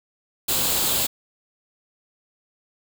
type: noise with comb filter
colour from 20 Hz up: white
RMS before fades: -22 dBFS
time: 0.48-1.07 s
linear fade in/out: 10 ms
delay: 0.26 ms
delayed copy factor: +0.5
effects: none